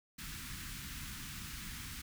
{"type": "band-stop noise", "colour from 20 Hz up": "pink", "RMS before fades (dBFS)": -45, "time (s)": [0.18, 2.02], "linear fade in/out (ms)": 10, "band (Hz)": [250, 1300], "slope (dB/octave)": 24, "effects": []}